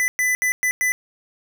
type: tone bursts at uneven times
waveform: square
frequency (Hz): 2000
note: B6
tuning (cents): +21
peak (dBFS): -18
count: 5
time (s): 0-0.08 / 0.19-0.35 / 0.42-0.52 / 0.63-0.71 / 0.81-0.92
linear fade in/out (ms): 0
effects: none